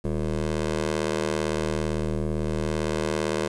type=ring-modulated tone; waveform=15% pulse; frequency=77.78 Hz; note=D#2; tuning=in tune; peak=-15 dBFS; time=0.04-3.48 s; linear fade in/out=10 ms; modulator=272 Hz; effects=resampled to 22050 Hz + 9-bit